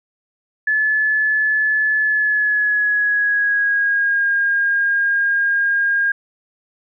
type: tone with pitch glide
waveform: sine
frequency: 1725 to 1618.8 Hz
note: A6 to G#6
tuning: -35 to -45 cents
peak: -14 dBFS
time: 0.67-6.12 s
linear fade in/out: 5 ms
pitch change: -110 cents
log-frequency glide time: 1.98-4.28 s
effects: none